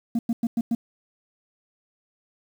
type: tone bursts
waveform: sine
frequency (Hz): 232.4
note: A#3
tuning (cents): -5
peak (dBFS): -17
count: 5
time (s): 0.15-0.75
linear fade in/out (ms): 5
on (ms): 40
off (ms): 100
effects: tanh soft clip ceiling -19 dBFS + 8-bit